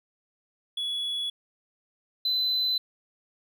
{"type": "tone pair in turn", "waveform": "triangle", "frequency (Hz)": [3386, 4027], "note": ["G#7", "B7"], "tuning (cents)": [33, 33], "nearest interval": "minor third", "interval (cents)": 300, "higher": "second", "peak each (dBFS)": [-26, -21], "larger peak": "second", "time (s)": [[0.77, 1.3], [2.25, 2.78]], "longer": "neither", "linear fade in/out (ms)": 5, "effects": ["tanh soft clip ceiling -19 dBFS"]}